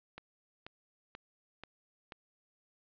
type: click train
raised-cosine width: 0.3 ms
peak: -29 dBFS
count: 5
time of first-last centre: 0.18-2.122 s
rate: 2.06 Hz
effects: resampled to 11025 Hz + 10-bit